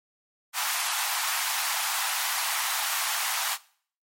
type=high-pass noise; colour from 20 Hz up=pink; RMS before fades=-28 dBFS; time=0.53-3.58 s; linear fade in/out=50 ms; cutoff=770 Hz; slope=48 dB/octave; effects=noise-tail reverb RT60 0.5 s tail -20 dB re dry + MP3 64 kbps